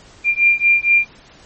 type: beating tone pair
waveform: sine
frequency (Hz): 2386 / 2390.3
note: D7 / D7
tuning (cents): +27 / +30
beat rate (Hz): 4.3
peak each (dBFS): -14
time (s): 0.24-1.07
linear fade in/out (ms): 50
effects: pink hiss -45 dBFS RMS until 1.45 s + MP3 32 kbps